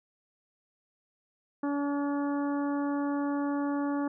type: harmonic tone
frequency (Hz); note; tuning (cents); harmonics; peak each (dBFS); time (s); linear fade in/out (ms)
285.5; D4; -49; 1 / 2 / 3 / 4 / 5 / 6; -28 / -38 / -39 / -41 / -45 / -49; 1.63-4.08; 5
effects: none